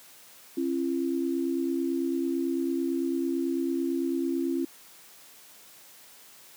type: tone pair together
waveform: sine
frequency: 270 / 339 Hz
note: C#4 / E4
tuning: -45 / +49 cents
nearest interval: major third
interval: 394 cents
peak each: -28 dBFS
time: 0.57-4.65 s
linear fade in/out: 5 ms
effects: white hiss -52 dBFS RMS until 6.56 s + high-pass 150 Hz 12 dB/octave